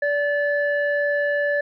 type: tone pair together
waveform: sine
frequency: 579.3 / 1736 Hz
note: D5 / A6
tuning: -24 / -24 cents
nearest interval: octave + perfect fifth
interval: 1900 cents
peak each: -20 / -22 dBFS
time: 0.02-1.61 s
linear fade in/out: 5 ms
effects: tanh soft clip ceiling -12 dBFS